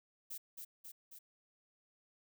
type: noise with echo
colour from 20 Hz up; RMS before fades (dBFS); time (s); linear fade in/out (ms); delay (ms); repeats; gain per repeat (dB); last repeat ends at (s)
violet; -45; 0.3-0.38; 10; 270; 3; -3; 1.19
effects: none